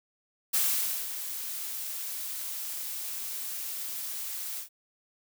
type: noise with ADSR envelope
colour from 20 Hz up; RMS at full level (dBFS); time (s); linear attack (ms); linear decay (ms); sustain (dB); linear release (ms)
blue; -25; 0.53-4.69; 15; 510; -11; 110
effects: none